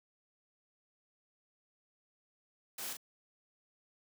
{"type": "noise with echo", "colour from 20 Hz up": "white", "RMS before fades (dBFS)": -42, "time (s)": [2.78, 2.93], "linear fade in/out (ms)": 5, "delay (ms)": 40, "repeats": 1, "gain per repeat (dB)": -4, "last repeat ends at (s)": 2.97, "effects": ["high-pass 200 Hz 12 dB/octave"]}